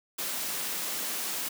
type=high-pass noise; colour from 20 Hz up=white; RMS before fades=-33 dBFS; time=0.18-1.49 s; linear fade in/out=10 ms; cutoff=150 Hz; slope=96 dB/octave; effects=none